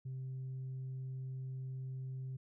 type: tone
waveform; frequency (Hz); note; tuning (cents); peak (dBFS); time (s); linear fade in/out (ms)
sine; 130.81; C3; 0; -38; 0.05-2.37; 10
effects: tanh soft clip ceiling -38 dBFS